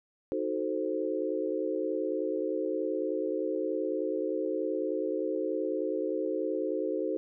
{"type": "chord", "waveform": "sine", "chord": "D# diminished seventh", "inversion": "none", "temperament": "equal", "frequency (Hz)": [311.1, 370, 440, 523.3], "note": ["D#4", "F#4", "A4", "C5"], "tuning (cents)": [0, 0, 0, 0], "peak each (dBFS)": -34, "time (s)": [0.32, 7.17], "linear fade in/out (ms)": 0, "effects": []}